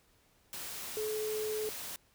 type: tone in noise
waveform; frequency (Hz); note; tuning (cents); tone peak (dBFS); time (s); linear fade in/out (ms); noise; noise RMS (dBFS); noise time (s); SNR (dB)
sine; 429.9; A4; -40; -33; 0.97-1.69; 0; white; -42; 0.53-1.96; +6
effects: pink hiss -68 dBFS RMS until 2.14 s